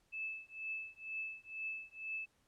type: tone with tremolo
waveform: sine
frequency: 2620 Hz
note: E7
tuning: 11 cents flat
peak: -37 dBFS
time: 0.12-2.26 s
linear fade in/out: 20 ms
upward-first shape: triangle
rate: 2.1 Hz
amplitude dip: 100%
effects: pink hiss -75 dBFS RMS until 2.47 s + low-pass 11000 Hz 12 dB/octave